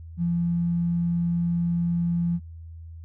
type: tone with tanh clipping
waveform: triangle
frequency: 171.3 Hz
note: F3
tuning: 33 cents flat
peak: -21 dBFS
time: 0.17-2.4 s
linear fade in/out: 50 ms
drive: 3 dB
effects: added 82 Hz sine -38 dBFS peak until 3.04 s